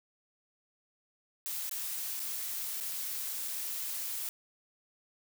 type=noise with dropouts; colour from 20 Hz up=blue; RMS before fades=-37 dBFS; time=1.46-4.29 s; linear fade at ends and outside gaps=0 ms; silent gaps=1.695-1.712 / 2.195-2.201 / 2.802-2.808 / 3.477-3.481 s; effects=none